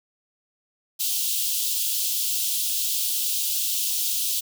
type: high-pass noise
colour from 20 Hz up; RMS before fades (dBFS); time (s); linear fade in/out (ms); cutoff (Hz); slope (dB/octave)
white; -25; 0.99-4.41; 20; 2900; 48
effects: none